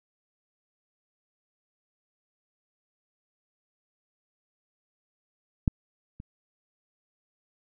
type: clicks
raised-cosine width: 5 ms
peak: -9 / -28 dBFS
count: 2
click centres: 5.678 / 6.201 s
effects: none

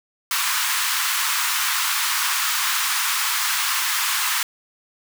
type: high-pass noise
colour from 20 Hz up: pink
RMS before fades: -22 dBFS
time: 0.31-4.43 s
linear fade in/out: 2 ms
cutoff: 980 Hz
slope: 48 dB/octave
effects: none

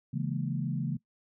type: chord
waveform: sine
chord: A# half-diminished seventh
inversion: first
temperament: equal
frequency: 138.59 / 164.81 / 207.7 / 233.1 Hz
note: C#3 / E3 / G#3 / A#3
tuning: 0 / 0 / 0 / 0 cents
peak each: -32 / -34 / -38 / -37 dBFS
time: 0.13-0.97 s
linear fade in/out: 10 ms
effects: noise-tail reverb RT60 0.1 s tail -19 dB re dry

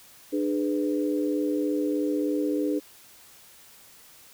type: chord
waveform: sine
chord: G# diminished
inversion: second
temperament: just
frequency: 299 / 415.3 / 498.4 Hz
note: D4 / G#4 / B4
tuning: +31 / 0 / +16 cents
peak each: -25 / -30 / -31 dBFS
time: 0.32-2.8 s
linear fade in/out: 20 ms
effects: white hiss -52 dBFS RMS until 4.33 s

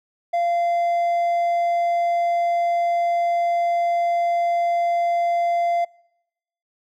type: tone with hard clipping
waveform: sine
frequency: 690 Hz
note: F5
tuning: 21 cents flat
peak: -19 dBFS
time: 0.33-5.85 s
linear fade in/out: 10 ms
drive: 3 dB
effects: noise-tail reverb RT60 0.9 s tail -26 dB re dry

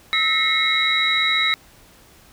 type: tone cluster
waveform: sine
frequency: 1298 / 1831 / 1998 / 2152 / 3857 Hz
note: E6 / A#6 / B6 / C7 / B7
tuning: -27 / -32 / +20 / +48 / -42 cents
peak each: -25 / -28 / -28 / -20 / -19 dBFS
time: 0.13-1.54 s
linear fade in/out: 0 ms
effects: tanh soft clip ceiling -7 dBFS + pink hiss -50 dBFS RMS until 2.32 s

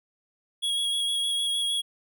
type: tone with vibrato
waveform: square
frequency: 3322 Hz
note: G#7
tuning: in tune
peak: -25 dBFS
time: 0.62-1.82 s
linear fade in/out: 20 ms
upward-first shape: square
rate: 6.5 Hz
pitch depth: 13 cents each way
effects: none

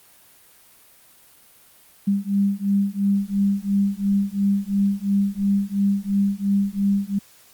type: beating tone pair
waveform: sine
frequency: 197.8 / 200.7 Hz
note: G3 / G3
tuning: +16 / +41 cents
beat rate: 2.9 Hz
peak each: -21 / -21 dBFS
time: 2.07-7.19 s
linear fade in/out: 10 ms
effects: white hiss -52 dBFS RMS until 7.53 s + Opus 32 kbps

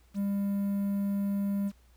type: tone with quantisation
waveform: triangle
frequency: 200 Hz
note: G3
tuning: 35 cents sharp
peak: -25 dBFS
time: 0.14-1.72 s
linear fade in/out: 50 ms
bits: 9
effects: added 60 Hz sine -58 dBFS peak until 1.96 s + pink hiss -67 dBFS RMS until 1.96 s

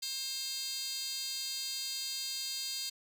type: tone with high-pass filter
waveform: 10% pulse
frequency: 531 Hz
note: C5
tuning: 25 cents sharp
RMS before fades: -38 dBFS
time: 0.02-2.9 s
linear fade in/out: 10 ms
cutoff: 4800 Hz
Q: 9.8
effects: none

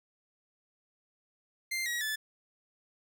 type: tone with pitch steps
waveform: sawtooth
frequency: 2093 / 1908.2 / 1739.8 Hz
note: C7 / A#6 / A6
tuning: 0 / +40 / -20 cents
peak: -28 dBFS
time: 1.71-2.16 s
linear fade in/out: 10 ms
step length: 150 ms
effects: none

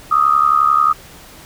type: tone with amplitude modulation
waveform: sine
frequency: 1244.5 Hz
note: D#6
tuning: in tune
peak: -6 dBFS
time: 0.11-0.93 s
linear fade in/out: 10 ms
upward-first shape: sine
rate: 71.3 Hz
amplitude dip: 85%
effects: pink hiss -40 dBFS RMS until 1.45 s

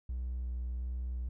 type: tone with vibrato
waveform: triangle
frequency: 61.74 Hz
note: B1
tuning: in tune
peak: -31 dBFS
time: 0.09-1.29 s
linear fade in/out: 5 ms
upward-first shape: square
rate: 1.4 Hz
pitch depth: 11 cents each way
effects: tanh soft clip ceiling -29 dBFS

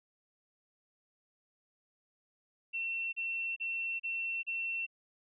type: tone bursts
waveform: sine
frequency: 2705 Hz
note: E7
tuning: 44 cents sharp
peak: -33 dBFS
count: 5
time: 2.73-4.866 s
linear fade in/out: 20 ms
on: 400 ms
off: 34 ms
effects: none

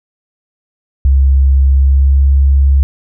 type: tone with pitch glide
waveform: sine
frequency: 67.6 to 68.62 Hz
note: C#2 to C#2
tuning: -43 to -17 cents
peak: -5 dBFS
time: 1.05-2.83 s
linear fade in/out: 0 ms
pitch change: +26 cents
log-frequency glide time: 1.71-2.23 s
effects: none

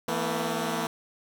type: chord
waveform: 10% pulse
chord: E suspended fourth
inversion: none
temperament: equal with one note detuned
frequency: 164.81 / 225.8 / 246.9 Hz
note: E3 / A3 / B3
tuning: 0 / +45 / 0 cents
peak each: -24 / -22 / -25 dBFS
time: 0.08-0.87 s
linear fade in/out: 2 ms
effects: none

